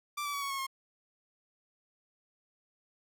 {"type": "tone with pitch steps", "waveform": "sawtooth", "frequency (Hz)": [1174.7, 1153.9, 1133.4, 1113.3, 1093.5, 1074.1], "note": ["D6", "D6", "C#6", "C#6", "C#6", "C6"], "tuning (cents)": [0, -31, 38, 7, -24, 45], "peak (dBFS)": -30, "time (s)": [0.17, 0.668], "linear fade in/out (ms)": 10, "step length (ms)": 83, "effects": []}